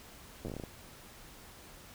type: slowing click train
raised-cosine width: 2 ms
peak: -27 dBFS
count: 10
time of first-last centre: 0.45-0.637 s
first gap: 9 ms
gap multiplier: 1.2
effects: pink hiss -53 dBFS RMS until 1.94 s